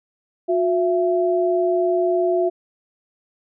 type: tone pair together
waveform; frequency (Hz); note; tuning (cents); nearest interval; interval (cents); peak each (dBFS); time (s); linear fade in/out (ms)
sine; 360.9 / 669.2; F#4 / E5; -43 / +26; major seventh; 1069; -18 / -20; 0.48-2.5; 20
effects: none